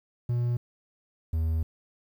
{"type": "tone pair in turn", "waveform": "triangle", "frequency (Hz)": [120.6, 80.49], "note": ["B2", "E2"], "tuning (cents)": [-41, -41], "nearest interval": "perfect fifth", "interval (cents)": 700, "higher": "first", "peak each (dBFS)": -22, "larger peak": "neither", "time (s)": [[0.29, 0.57], [1.33, 1.63]], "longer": "second", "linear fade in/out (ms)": 5, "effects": ["10-bit"]}